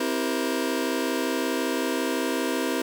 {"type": "chord", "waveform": "sawtooth", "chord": "C dominant seventh", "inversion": "none", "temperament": "just", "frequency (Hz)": [261.6, 327, 392.4, 470.9], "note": ["C4", "E4", "G4", "Bb4"], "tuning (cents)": [0, -14, 2, 18], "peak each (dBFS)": [-24, -25, -28, -27], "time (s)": [0, 2.82], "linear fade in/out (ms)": 5, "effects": []}